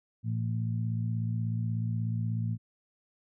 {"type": "harmonic tone", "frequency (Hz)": 56.5, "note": "A1", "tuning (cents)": 47, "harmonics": [2, 3, 4], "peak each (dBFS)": [-29, -36, -39], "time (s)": [0.23, 2.58], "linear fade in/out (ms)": 50, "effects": []}